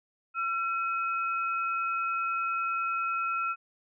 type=tone pair together; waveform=sine; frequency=1355 / 2541 Hz; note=E6 / D#7; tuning=+47 / +36 cents; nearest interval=major seventh; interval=1089 cents; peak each=-28 / -35 dBFS; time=0.34-3.56 s; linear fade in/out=50 ms; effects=none